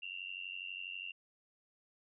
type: tone with amplitude modulation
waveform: sine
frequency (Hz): 2759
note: F7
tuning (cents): -22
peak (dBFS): -37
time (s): 0.02-1.12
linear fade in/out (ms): 10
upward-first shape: sine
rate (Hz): 92.2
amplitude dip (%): 100
effects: none